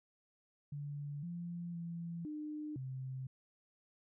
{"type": "tone with pitch steps", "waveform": "sine", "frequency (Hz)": [144.6, 172.5, 169.2, 302.3, 131.1], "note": ["D3", "F3", "E3", "D#4", "C3"], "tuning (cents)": [-27, -21, 45, -50, 4], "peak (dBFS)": -40, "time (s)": [0.72, 3.27], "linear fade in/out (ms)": 5, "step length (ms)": 510, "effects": []}